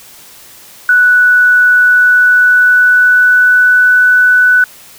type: tone with pitch glide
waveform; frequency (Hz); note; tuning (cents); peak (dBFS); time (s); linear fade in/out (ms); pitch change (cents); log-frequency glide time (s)
sine; 1480 to 1491.2; F#6 to F#6; 0 to +13; -4; 0.89-4.64; 2; +13; 1.73-3.95
effects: white hiss -37 dBFS RMS until 4.98 s